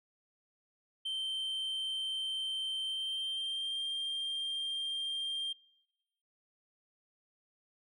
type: tone with pitch glide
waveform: sine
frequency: 3118 to 3187 Hz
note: G7 to G7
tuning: -10 to +28 cents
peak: -31 dBFS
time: 1.05-5.53 s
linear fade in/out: 10 ms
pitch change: +38 cents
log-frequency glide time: 2.83-3.83 s
effects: noise-tail reverb RT60 1.0 s tail -26 dB re dry + tanh soft clip ceiling -33 dBFS